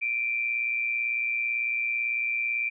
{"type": "tone pair together", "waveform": "sine", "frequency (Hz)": [2350, 2468], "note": ["D7", "D#7"], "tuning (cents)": [1, -15], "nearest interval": "minor second", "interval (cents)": 84, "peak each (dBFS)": [-26, -32], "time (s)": [0.01, 2.7], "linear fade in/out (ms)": 20, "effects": []}